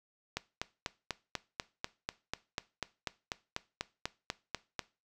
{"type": "click train", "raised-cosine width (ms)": 0.2, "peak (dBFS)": -16, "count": 19, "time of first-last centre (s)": [0.37, 4.793], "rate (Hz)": 4.07, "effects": ["noise-tail reverb RT60 0.3 s tail -19 dB re dry"]}